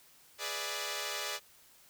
5% pulse chord, E dominant seventh, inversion first, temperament equal with one note detuned, 415.3 / 491.6 / 587.3 / 659.3 Hz, G#4 / B4 / D5 / E5, 0 / -8 / 0 / 0 cents, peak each -30 / -31 / -27 / -33 dBFS, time 0.38-1.4 s, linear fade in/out 50 ms, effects white hiss -61 dBFS RMS until 1.89 s

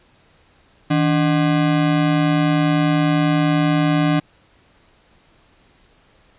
square ring-modulated tone, 225.6 Hz, A3, 44 cents sharp, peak -12 dBFS, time 0.9-4.2 s, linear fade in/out 10 ms, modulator 65.1 Hz, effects pink hiss -55 dBFS RMS until 6.38 s + resampled to 8000 Hz

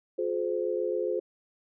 sine tone cluster, 356.5 / 423.9 / 517 Hz, F4 / G#4 / C5, +36 / +35 / -21 cents, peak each -31 dBFS, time 0.18-1.2 s, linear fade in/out 10 ms, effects none

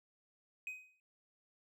triangle tone with exponential decay, 2513 Hz, D#7, 17 cents sharp, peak -36 dBFS, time 0.67-1 s, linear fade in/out 1 ms, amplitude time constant 70 ms, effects none

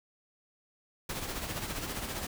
pink noise with tremolo, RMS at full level -35 dBFS, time 1.09-2.27 s, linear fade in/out 5 ms, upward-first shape sine, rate 15 Hz, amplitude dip 50%, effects none

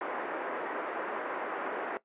pink band-pass noise, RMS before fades -36 dBFS, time 0.01-1.97 s, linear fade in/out 0 ms, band 350 to 1800 Hz, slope 24 dB/octave, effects noise-tail reverb RT60 0.1 s tail -17 dB re dry + resampled to 8000 Hz

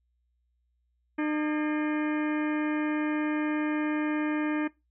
harmonic tone with a mistuned harmonic, 302.8 Hz, D#4, 47 cents flat, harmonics 1 / 2 / 3 / 4 / 5 / 6 / 7 / 8 / 10, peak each -26 / -39 / -39 / -41 / -40 / -42 / -43 / -43 / -55 dBFS, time 1.18-4.68 s, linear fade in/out 10 ms, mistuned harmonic 5, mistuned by +110 cents, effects noise-tail reverb RT60 0.2 s tail -20 dB re dry + added 60 Hz sine -70 dBFS peak until 4.9 s

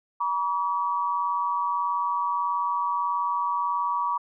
sine tone pair together, 960 / 1141.6 Hz, B5 / D6, -49 / -49 cents, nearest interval minor third, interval 300 cents, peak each -26 dBFS, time 0.2-4.18 s, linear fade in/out 10 ms, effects none

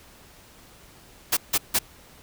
white noise bursts, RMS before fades -21 dBFS, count 3, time 1.32-1.79 s, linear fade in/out 10 ms, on 50 ms, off 160 ms, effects pink hiss -51 dBFS RMS until 2.22 s

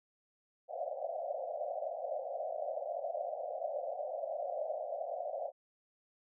pink band-pass noise, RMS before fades -39 dBFS, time 0.68-5.52 s, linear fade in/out 50 ms, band 540 to 730 Hz, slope 96 dB/octave, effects none

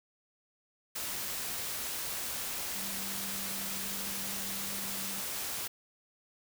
sine tone in noise, 196 Hz, G3, in tune, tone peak -46 dBFS, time 2.75-5.21 s, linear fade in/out 10 ms, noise white, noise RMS -37 dBFS, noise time 0.95-5.68 s, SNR -12 dB, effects none

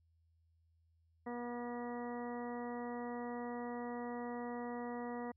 harmonic tone, 240.9 Hz, B3, 43 cents flat, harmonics 1 / 2 / 3 / 4 / 5 / 6 / 7 / 8, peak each -43 / -45 / -48 / -50 / -54 / -63 / -64 / -54 dBFS, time 1.26-5.32 s, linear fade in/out 10 ms, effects added 82 Hz sine -70 dBFS peak until 5.36 s

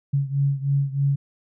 sine beating tone pair, 138.59 / 141.79 Hz, C#3 / C#3, 0 / +40 cents, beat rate 3.2 Hz, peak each -21 / -24 dBFS, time 0.13-1.16 s, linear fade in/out 10 ms, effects none

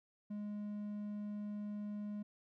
triangle tone, 207.7 Hz, G#3, in tune, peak -38 dBFS, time 0.3-2.23 s, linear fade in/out 10 ms, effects none

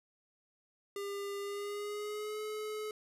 square tone with pitch glide, 401.3 to 427.6 Hz, G4 to A4, +41 to -49 cents, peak -38 dBFS, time 0.96-2.91 s, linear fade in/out 2 ms, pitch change +110 cents, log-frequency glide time 1.4-2.41 s, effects resampled to 32000 Hz

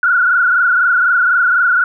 sine tone with frequency modulation, 1439 Hz, F#6, 49 cents flat, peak -9 dBFS, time 0.03-1.84 s, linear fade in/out 2 ms, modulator 24 Hz, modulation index 2.7, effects none

